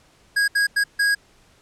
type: tone bursts at uneven times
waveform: square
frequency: 1644 Hz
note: G#6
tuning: 18 cents flat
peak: -17 dBFS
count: 4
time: 0.36-0.48 / 0.55-0.67 / 0.76-0.84 / 0.99-1.15 s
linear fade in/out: 10 ms
effects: pink hiss -56 dBFS RMS until 1.61 s + low-pass 9000 Hz 12 dB/octave